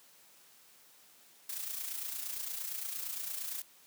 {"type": "noise with amplitude modulation", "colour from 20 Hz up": "blue", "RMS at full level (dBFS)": -37, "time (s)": [1.49, 3.62], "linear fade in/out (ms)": 5, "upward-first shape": "sine", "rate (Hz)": 28.7, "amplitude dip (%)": 55, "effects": ["white hiss -61 dBFS RMS until 3.86 s", "high-pass 150 Hz 12 dB/octave"]}